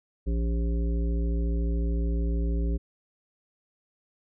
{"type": "harmonic tone with a mistuned harmonic", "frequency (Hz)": 57.1, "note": "A#1", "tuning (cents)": -35, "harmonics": [1, 3, 5, 7, 9], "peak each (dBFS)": [-24, -34, -37, -39, -46], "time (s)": [0.26, 2.78], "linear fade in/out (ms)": 20, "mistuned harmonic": 9, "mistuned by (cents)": 65, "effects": []}